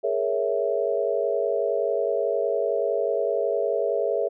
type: chord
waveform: sine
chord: A# half-diminished seventh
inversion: third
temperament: equal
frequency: 415.3 / 466.2 / 554.4 / 659.3 Hz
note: G#4 / A#4 / C#5 / E5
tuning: 0 / 0 / 0 / 0 cents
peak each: -27 dBFS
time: 0.03-4.29 s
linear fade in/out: 20 ms
effects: none